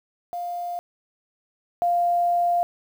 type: tone pair in turn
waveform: sine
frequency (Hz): 702 / 697.6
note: F5 / F5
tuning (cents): +9 / -2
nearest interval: unison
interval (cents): 11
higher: first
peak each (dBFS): -27 / -18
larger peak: second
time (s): 0.33-0.79 / 1.82-2.63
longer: second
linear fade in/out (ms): 0
effects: 8-bit